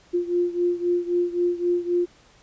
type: beating tone pair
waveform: sine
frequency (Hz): 350 / 353.8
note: F4 / F4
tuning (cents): +4 / +23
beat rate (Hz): 3.8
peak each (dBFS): -22 / -25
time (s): 0.13-2.06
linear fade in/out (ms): 20
effects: pink hiss -55 dBFS RMS until 2.42 s + resampled to 16000 Hz